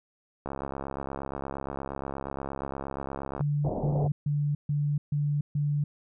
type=click train; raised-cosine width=1 ms; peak=-20 dBFS; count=203; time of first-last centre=0.46-3.409 s; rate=68.5 Hz
type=tone bursts; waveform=sine; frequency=146.1 Hz; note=D3; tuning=9 cents flat; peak=-24 dBFS; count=6; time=3.4-5.84 s; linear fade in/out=5 ms; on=290 ms; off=140 ms
type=low-pass noise; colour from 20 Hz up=white; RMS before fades=-32 dBFS; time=3.64-4.08 s; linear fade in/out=10 ms; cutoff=770 Hz; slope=48 dB/octave
effects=none

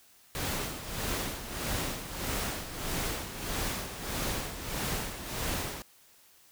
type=noise with tremolo; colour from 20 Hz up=pink; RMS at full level=-32 dBFS; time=0.35-5.82 s; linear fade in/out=0 ms; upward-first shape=sine; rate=1.6 Hz; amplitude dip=65%; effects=white hiss -60 dBFS RMS until 6.51 s

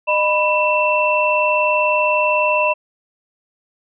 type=tone cluster; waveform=sine; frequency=609 / 988 / 2684 Hz; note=D#5 / B5 / E7; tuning=-37 / 0 / +31 cents; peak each=-18 dBFS; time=0.07-2.74 s; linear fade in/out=20 ms; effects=none

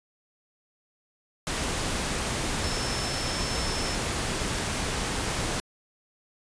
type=tone in noise; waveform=sine; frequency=5300 Hz; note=E8; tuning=9 cents sharp; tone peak=-35 dBFS; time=2.64-3.95 s; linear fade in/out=0 ms; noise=pink; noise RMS=-29 dBFS; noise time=1.47-5.6 s; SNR=-9 dB; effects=resampled to 22050 Hz

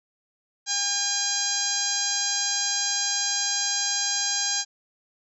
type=harmonic tone with a mistuned harmonic; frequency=808 Hz; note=G#5; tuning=48 cents flat; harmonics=1 / 2 / 3 / 4 / 5 / 6 / 7 / 8 / 9; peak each=-37 / -34 / -40 / -35 / -32 / -29 / -33 / -28 / -33 dBFS; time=0.66-4.65 s; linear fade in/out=50 ms; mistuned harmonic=9; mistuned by=+23 cents; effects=none

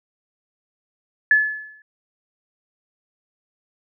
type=tone with exponential decay; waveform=sine; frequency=1721 Hz; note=A6; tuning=39 cents flat; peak=-9 dBFS; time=1.31-1.82 s; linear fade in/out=2 ms; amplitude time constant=110 ms; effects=none

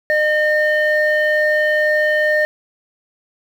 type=tone pair together; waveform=sine; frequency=608.4 / 1823 Hz; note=D#5 / A#6; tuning=-39 / -39 cents; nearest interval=octave + perfect fifth; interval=1900 cents; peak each=-14 dBFS; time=0.1-2.45 s; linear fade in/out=0 ms; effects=tanh soft clip ceiling -9 dBFS + 7-bit

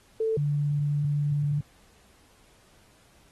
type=tone pair in turn; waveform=sine; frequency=443.6 / 145.74 Hz; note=A4 / D3; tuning=+14 / -13 cents; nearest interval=octave + perfect fifth; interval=1927 cents; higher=first; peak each=-23 dBFS; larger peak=neither; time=0.2-0.37 / 0.37-1.61 s; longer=second; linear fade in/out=5 ms; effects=pink hiss -60 dBFS RMS until 3.31 s + AAC 32 kbps

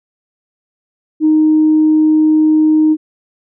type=tone; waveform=sine; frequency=310.3 Hz; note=D#4; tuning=5 cents flat; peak=-6 dBFS; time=1.2-2.97 s; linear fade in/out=50 ms; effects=tanh soft clip ceiling -2 dBFS

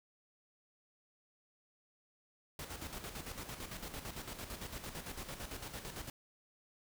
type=noise with tremolo; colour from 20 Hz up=pink; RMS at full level=-44 dBFS; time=2.59-6.1 s; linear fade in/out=2 ms; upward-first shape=square; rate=8.9 Hz; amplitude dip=55%; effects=none

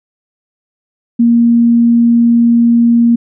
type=tone; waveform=sine; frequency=234.7 Hz; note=A#3; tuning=12 cents sharp; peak=-5 dBFS; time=1.19-3.16 s; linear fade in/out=10 ms; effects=none

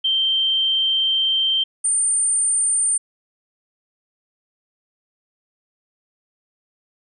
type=tone pair in turn; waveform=sine; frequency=3136 / 8968 Hz; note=G7 / C#9; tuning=0 / +19 cents; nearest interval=octave + tritone; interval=1819 cents; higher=second; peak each=-16 dBFS; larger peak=neither; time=0.04-1.64 / 1.84-2.98 s; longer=first; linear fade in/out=10 ms; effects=none

